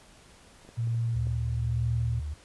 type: clicks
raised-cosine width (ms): 2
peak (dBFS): -39 / -35 / -37 / -40 / -33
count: 5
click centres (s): 0.65 / 0.69 / 0.873 / 0.946 / 1.27
type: tone with tremolo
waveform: sine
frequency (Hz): 115.9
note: A#2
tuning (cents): -10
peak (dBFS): -25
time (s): 0.77-2.21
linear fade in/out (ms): 20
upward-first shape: sine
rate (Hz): 1.1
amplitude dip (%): 30
type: tone with pitch glide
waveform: sine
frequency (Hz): 74.1 to 74.66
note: D2 to D2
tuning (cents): +16 to +29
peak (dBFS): -31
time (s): 1.15-2.34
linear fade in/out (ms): 5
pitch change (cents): +13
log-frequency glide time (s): 1.67-2.16
effects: pink hiss -55 dBFS RMS until 2.44 s + resampled to 24000 Hz